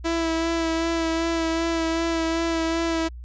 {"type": "tone with vibrato", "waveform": "sawtooth", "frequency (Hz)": 329.6, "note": "E4", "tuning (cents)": 0, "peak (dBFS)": -18, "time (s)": [0.04, 3.09], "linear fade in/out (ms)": 20, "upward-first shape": "sine", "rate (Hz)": 2.6, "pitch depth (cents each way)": 20, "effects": ["added 60 Hz sine -35 dBFS peak until 3.24 s", "resampled to 16000 Hz"]}